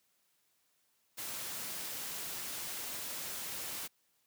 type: noise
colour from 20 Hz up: white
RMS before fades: -41 dBFS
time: 1.17-3.88 s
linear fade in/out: 20 ms
effects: white hiss -75 dBFS RMS until 4.26 s + high-pass 80 Hz 12 dB/octave